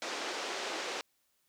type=band-pass noise; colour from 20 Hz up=pink; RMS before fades=-38 dBFS; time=0.02-1.01 s; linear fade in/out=0 ms; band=350 to 6400 Hz; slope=24 dB/octave; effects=white hiss -75 dBFS RMS until 1.48 s